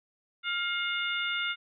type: harmonic tone with a mistuned harmonic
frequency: 713 Hz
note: F5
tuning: 36 cents sharp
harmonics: 2 / 3 / 4 / 5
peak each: -32 / -34 / -35 / -36 dBFS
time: 0.43-1.56 s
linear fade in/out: 50 ms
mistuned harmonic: 2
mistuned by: -33 cents
effects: none